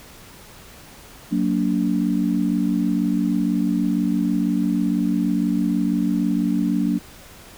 sine chord, Gb augmented, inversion none, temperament just, 185 / 231.2 / 289.1 Hz, Gb3 / Bb3 / D4, 0 / -14 / -27 cents, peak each -22 / -22 / -22 dBFS, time 1.31-6.99 s, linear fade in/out 20 ms, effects pink hiss -44 dBFS RMS until 7.57 s

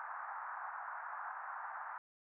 pink band-pass noise, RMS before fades -45 dBFS, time 0-1.98 s, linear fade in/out 0 ms, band 790 to 1600 Hz, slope 48 dB/octave, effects none

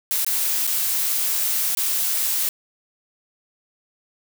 blue noise with dropouts, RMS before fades -22 dBFS, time 0.11-2.49 s, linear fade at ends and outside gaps 0 ms, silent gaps 0.247-0.265 / 0.668-0.675 / 1.75-1.772 s, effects none

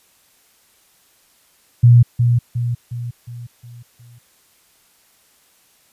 sine tone with echo, 120 Hz, B2, 49 cents flat, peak -5 dBFS, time 1.83-2.03 s, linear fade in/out 10 ms, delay 360 ms, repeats 6, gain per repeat -6 dB, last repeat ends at 4.19 s, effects white hiss -56 dBFS RMS until 5.92 s + resampled to 32000 Hz

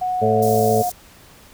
sine tone with pitch glide, 734 to 718.5 Hz, F#5 to F5, -14 to +49 cents, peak -19 dBFS, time 0.01-0.9 s, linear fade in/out 10 ms, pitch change -37 cents, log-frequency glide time 0.25-0.59 s
harmonic tone, 109.8 Hz, A2, 3 cents flat, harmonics 1 / 2 / 4 / 5 / 6, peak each -23 / -23 / -18 / -23 / -24 dBFS, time 0.21-0.83 s, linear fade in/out 20 ms
white band-stop noise, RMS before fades -31 dBFS, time 0.42-0.92 s, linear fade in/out 5 ms, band 500 to 4900 Hz, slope 24 dB/octave
effects pink hiss -47 dBFS RMS until 1.53 s

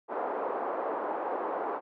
white band-pass noise, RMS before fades -33 dBFS, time 0.08-1.81 s, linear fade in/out 50 ms, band 340 to 1000 Hz, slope 24 dB/octave, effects none

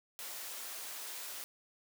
white high-pass noise, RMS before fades -44 dBFS, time 0.19-1.44 s, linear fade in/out 0 ms, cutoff 420 Hz, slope 12 dB/octave, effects none

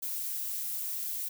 violet noise, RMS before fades -35 dBFS, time 0.02-1.29 s, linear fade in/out 10 ms, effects none

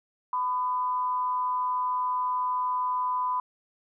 sine tone pair together, 1003 / 1215.4 Hz, B5 / D#6, +26 / -41 cents, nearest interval minor third, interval 333 cents, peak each -25 / -36 dBFS, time 0.33-3.4 s, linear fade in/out 2 ms, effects none

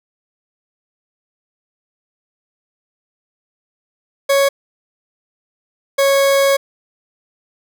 40% pulse tone pair in turn, 554.4 / 551.8 Hz, C#5 / C#5, 0 / -8 cents, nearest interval unison, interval 8 cents, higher first, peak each -10 dBFS, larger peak neither, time 4.29-4.49 / 5.98-6.57 s, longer second, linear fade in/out 10 ms, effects none

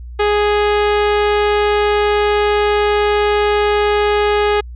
sawtooth tone, 415.3 Hz, G#4, in tune, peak -8 dBFS, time 0.19-4.61 s, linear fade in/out 10 ms, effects added 60 Hz sine -28 dBFS peak until 4.75 s + resampled to 8000 Hz

